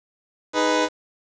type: chord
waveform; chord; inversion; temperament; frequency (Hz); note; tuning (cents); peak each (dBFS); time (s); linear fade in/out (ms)
20% pulse; G# minor; second; equal with one note detuned; 311.1 / 415.3 / 497; D#4 / G#4 / B4; 0 / 0 / +11; -17 / -22 / -16; 0.53-0.89; 50
effects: resampled to 16000 Hz + 7-bit